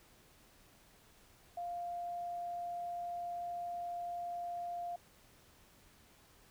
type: tone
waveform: sine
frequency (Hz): 698.5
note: F5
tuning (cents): 0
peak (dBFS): -38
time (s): 1.57-4.96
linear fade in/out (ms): 5
effects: pink hiss -64 dBFS RMS until 6.5 s